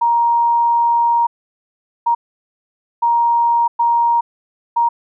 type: tone bursts at uneven times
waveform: sine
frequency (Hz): 939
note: A#5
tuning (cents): +12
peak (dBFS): -11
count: 5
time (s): 0.01-1.27 / 2.06-2.15 / 3.02-3.68 / 3.79-4.21 / 4.76-4.89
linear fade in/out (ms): 10
effects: none